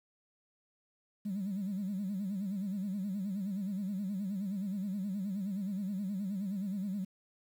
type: tone with vibrato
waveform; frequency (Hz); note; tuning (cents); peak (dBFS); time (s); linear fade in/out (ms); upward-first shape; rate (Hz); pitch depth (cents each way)
sine; 196; G3; 0; -32; 1.25-7.05; 10; sine; 9.5; 120
effects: tanh soft clip ceiling -30 dBFS + 10-bit